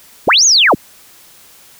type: linear two-way sweep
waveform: sine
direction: up then down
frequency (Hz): 46.25 to 6820 to 46.25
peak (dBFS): -6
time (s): 0.27-0.75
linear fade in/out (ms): 10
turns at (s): 0.45
effects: white hiss -43 dBFS RMS until 1.79 s